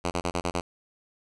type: tone bursts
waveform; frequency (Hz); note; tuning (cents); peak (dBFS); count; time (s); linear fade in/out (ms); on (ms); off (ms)
5% pulse; 87.5; F2; +4; -15; 6; 0.04-0.61; 10; 70; 30
effects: resampled to 22050 Hz